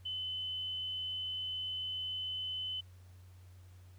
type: tone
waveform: sine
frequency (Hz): 3029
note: F#7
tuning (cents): +40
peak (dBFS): -36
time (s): 0.05-2.81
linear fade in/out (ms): 10
effects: added 91 Hz sine -53 dBFS peak until 3.98 s + pink hiss -68 dBFS RMS until 3.98 s